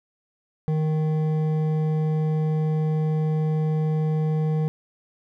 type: tone with hard clipping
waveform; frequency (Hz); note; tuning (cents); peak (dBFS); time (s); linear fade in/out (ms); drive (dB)
sine; 155.56; D#3; 0; -22; 0.68-4.68; 0; 9
effects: none